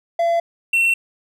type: tone pair in turn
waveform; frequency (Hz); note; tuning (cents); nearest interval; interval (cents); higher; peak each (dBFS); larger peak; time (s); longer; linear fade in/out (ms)
triangle; 678 / 2712; E5 / E7; +49 / +49; 2 octaves; 2400; second; -13 / -12; second; 0.19-0.4 / 0.73-0.94; neither; 5
effects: none